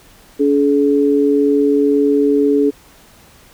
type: tone pair together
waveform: sine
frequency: 284.7 / 426.6 Hz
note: C#4 / G#4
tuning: +46 / +46 cents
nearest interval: perfect fifth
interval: 700 cents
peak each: -13 dBFS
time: 0.39-2.71 s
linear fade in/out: 20 ms
effects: pink hiss -46 dBFS RMS until 3.53 s